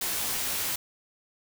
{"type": "noise with comb filter", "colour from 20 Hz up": "white", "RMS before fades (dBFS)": -30, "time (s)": [0.01, 0.76], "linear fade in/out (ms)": 5, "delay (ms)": 17, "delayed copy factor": -0.7, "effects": []}